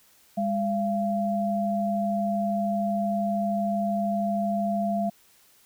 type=tone pair together; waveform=sine; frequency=203.3 / 683.8 Hz; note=G#3 / F5; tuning=-37 / -37 cents; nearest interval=octave + major sixth; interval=2100 cents; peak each=-26 dBFS; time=0.37-5.1 s; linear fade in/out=10 ms; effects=white hiss -59 dBFS RMS until 5.65 s